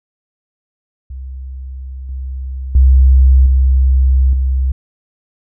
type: tone with level steps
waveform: sine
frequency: 65.41 Hz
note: C2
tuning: in tune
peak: -24 / -20 / -4 / -7 / -11 dBFS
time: 1.1-4.72 s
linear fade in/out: 5 ms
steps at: 2.09 / 2.75 / 3.46 / 4.33 s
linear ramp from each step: 2 ms
effects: none